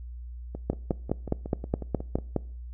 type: two click trains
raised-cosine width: 2 ms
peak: -22 / -11 dBFS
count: 10 / 9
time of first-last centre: 0.55-2.186 / 0.7-2.363 s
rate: 5.5 / 4.81 Hz
effects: noise-tail reverb RT60 0.5 s tail -23 dB re dry + added 60 Hz sine -37 dBFS peak until 2.73 s